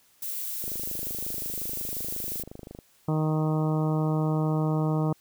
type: noise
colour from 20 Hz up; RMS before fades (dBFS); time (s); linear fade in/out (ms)
violet; -33; 0.22-2.43; 5
type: click train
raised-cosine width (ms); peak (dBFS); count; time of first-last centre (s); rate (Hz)
2; -27; 56; 0.64-2.788; 25.6
type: harmonic tone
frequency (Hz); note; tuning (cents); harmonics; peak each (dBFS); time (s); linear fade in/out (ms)
155.56; D#3; 0; 1 / 2 / 3 / 4 / 5 / 6 / 7 / 8; -24 / -30 / -34 / -36 / -38 / -40 / -41 / -42; 3.08-5.13; 5
effects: white hiss -62 dBFS RMS until 5.2 s